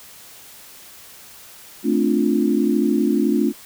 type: chord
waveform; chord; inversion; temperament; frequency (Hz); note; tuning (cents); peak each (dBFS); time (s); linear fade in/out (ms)
sine; D minor seventh; second; equal; 220 / 261.6 / 293.7 / 349.2; A3 / C4 / D4 / F4; 0 / 0 / 0 / 0; -20 / -22 / -20 / -22; 1.83-3.53; 50
effects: white hiss -43 dBFS RMS until 3.65 s